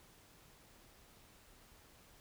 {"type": "silence", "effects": ["pink hiss -63 dBFS RMS until 2.2 s"]}